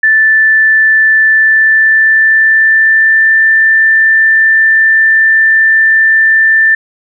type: tone with pitch glide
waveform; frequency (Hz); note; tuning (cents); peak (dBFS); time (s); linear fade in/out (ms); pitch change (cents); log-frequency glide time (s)
sine; 1760 to 1777.4; A6 to A6; 0 to +17; -4; 0.03-6.75; 5; +17; 1.27-3.37
effects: none